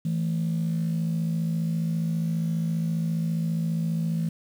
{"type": "tone pair together", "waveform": "sine", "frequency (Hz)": [164.5, 219.3], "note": ["E3", "A3"], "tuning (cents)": [-3, -6], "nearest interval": "perfect fourth", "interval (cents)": 497, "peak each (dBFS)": [-23, -30], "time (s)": [0.05, 4.29], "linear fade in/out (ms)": 5, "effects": ["tanh soft clip ceiling -19 dBFS", "8-bit"]}